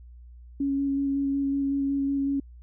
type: tone with vibrato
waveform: sine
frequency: 277.2 Hz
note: C#4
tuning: in tune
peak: -23 dBFS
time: 0.6-2.4 s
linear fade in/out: 5 ms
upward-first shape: square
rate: 5.4 Hz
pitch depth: 10 cents each way
effects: added 60 Hz sine -44 dBFS peak until 2.62 s